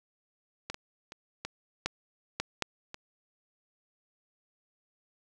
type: clicks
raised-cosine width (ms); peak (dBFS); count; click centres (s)
0.2; -18 / -23 / -26 / -18 / -12 / -13 / -11 / -23; 8; 0.7 / 0.744 / 1.121 / 1.45 / 1.86 / 2.4 / 2.623 / 2.944
effects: none